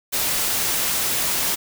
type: noise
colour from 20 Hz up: white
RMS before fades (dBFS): -22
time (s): 0.12-1.56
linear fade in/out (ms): 20
effects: none